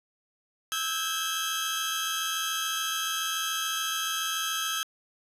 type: tone cluster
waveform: sawtooth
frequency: 1305 / 1564 / 1638 / 3128 / 3303 Hz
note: E6 / G6 / G#6 / G7 / G#7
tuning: -18 / -4 / -24 / -4 / -10 cents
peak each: -29 / -35 / -35 / -29 / -31 dBFS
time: 0.72-4.83 s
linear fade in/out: 0 ms
effects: resampled to 32000 Hz + 10-bit